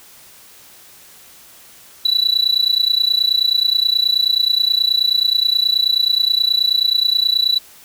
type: tone with amplitude modulation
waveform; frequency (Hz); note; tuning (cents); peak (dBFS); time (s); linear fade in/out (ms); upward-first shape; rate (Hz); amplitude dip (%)
sine; 3951; B7; 0; -7; 2.05-7.59; 5; sine; 29.4; 95
effects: tanh soft clip ceiling -9 dBFS + white hiss -44 dBFS RMS until 7.84 s